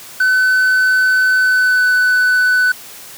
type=tone with pitch glide; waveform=triangle; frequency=1513 to 1497.4 Hz; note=F#6 to F#6; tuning=+38 to +20 cents; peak=-8 dBFS; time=0.2-2.72 s; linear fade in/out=5 ms; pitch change=-18 cents; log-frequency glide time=1.37-1.93 s; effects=white hiss -35 dBFS RMS until 3.17 s + high-pass 80 Hz 12 dB/octave